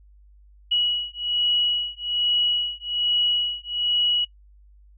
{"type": "beating tone pair", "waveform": "sine", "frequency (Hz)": [2919, 2920.2], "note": ["F#7", "F#7"], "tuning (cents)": [-24, -23], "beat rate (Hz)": 1.2, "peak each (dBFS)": -24, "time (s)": [0.71, 4.25], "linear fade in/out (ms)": 10, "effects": ["noise-tail reverb RT60 0.1 s tail -21 dB re dry", "added 50 Hz sine -49 dBFS peak until 4.97 s"]}